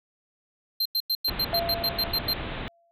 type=tone bursts; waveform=square; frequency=4150 Hz; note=C8; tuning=15 cents flat; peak=-23 dBFS; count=11; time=0.8-2.335 s; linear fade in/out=5 ms; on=55 ms; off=93 ms
type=low-pass noise; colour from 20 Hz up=pink; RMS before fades=-34 dBFS; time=1.28-2.68 s; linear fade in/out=0 ms; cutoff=3900 Hz; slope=96 dB/octave
type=tone with exponential decay; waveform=sine; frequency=680 Hz; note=F5; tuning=46 cents flat; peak=-24 dBFS; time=1.53-2.91 s; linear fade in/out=0 ms; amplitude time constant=300 ms
effects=none